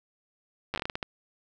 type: slowing click train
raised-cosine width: 0.3 ms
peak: -15 dBFS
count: 10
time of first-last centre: 0.74-1.028 s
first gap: 9 ms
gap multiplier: 1.3
effects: none